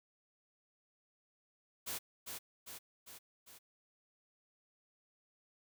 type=noise with echo; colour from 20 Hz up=white; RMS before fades=-41 dBFS; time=1.86-1.99 s; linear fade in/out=20 ms; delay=400 ms; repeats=4; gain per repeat=-4 dB; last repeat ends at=3.59 s; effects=none